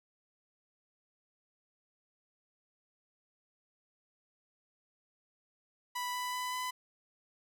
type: tone with pitch steps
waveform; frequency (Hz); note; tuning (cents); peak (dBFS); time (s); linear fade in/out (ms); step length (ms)
sawtooth; 987.8 / 993.5 / 999.3 / 1005.1; B5 / B5 / B5 / B5; 0 / +10 / +20 / +30; -31; 5.95-6.71; 10; 190
effects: none